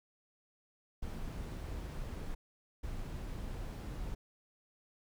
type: noise bursts at uneven times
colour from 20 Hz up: brown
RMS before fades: -41 dBFS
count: 2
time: 1.02-2.35 / 2.83-4.15 s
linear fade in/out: 10 ms
effects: none